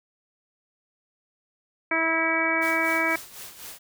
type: harmonic tone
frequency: 325.6 Hz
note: E4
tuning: 21 cents flat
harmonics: 1 / 2 / 3 / 4 / 5 / 6 / 7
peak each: -30 / -30 / -31 / -31 / -29 / -30 / -25 dBFS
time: 1.91-3.16 s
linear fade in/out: 5 ms
type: noise with tremolo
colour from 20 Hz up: white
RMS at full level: -39 dBFS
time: 2.61-3.79 s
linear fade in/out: 20 ms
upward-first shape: sine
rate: 4 Hz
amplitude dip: 65%
effects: none